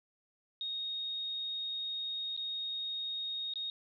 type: tone with dropouts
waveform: sine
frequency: 3729 Hz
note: A#7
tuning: in tune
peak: -35 dBFS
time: 0.61-3.7 s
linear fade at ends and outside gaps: 1 ms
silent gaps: 2.365-2.375 / 3.537-3.557 s
effects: none